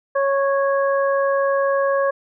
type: harmonic tone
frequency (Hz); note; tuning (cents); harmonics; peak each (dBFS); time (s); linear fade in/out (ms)
552; C#5; -7; 1 / 2 / 3; -17 / -23 / -27; 0.15-2.11; 10
effects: none